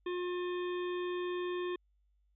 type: harmonic tone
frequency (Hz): 357.1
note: F4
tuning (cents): +39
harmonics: 1 / 3 / 5 / 7 / 9 / 10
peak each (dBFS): -34 / -44 / -48 / -51 / -53 / -54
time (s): 0.06-1.76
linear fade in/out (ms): 5
effects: added 50 Hz sine -69 dBFS peak until 2.35 s